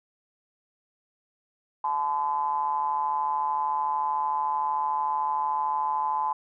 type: ring-modulated tone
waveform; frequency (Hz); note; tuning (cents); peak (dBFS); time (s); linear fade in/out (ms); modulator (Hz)
triangle; 76.7; D#2; -24; -19; 1.84-6.33; 5; 941
effects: none